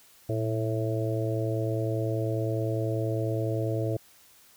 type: harmonic tone with a mistuned harmonic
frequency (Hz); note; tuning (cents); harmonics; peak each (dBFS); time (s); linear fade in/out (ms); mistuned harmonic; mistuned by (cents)
110; A2; 0; 1 / 3 / 4 / 5 / 6; -28 / -33 / -34 / -35 / -36; 0.29-3.97; 5; 1; +86
effects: white hiss -57 dBFS RMS until 4.56 s